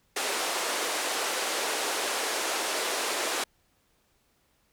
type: band-pass noise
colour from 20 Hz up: pink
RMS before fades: -30 dBFS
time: 0.16-3.44 s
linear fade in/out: 5 ms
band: 380 to 11000 Hz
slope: 24 dB/octave
effects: pink hiss -69 dBFS RMS until 4.72 s